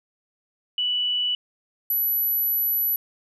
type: tone pair in turn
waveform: sine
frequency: 2960 / 11874 Hz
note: F#7 / F#9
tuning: 0 / +5 cents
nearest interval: 2 octaves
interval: 2405 cents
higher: second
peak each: -21 / -20 dBFS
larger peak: second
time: 0.78-1.35 / 1.9-2.96 s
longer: second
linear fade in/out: 2 ms
effects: none